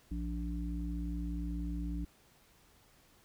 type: harmonic tone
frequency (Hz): 58.27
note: A#1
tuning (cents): 0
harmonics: 1 / 3 / 5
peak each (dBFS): -36 / -41 / -42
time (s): 0.11-2.05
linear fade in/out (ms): 5
effects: pink hiss -65 dBFS RMS until 3.24 s